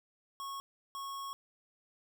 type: tone bursts at uneven times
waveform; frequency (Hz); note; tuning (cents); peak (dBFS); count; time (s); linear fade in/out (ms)
square; 1100; C#6; -14; -40; 2; 0.4-0.6 / 0.95-1.33; 0
effects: none